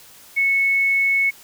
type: tone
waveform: sine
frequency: 2203 Hz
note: C#7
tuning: 11 cents flat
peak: -15 dBFS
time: 0.36-1.31 s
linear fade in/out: 20 ms
effects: white hiss -46 dBFS RMS until 1.43 s